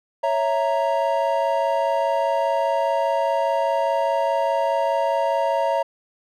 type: chord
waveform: triangle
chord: A# diminished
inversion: first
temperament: equal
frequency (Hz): 554.4 / 659.3 / 932.3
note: C#5 / E5 / A#5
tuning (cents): 0 / 0 / 0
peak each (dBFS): -21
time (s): 0.23-5.83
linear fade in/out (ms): 10
effects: none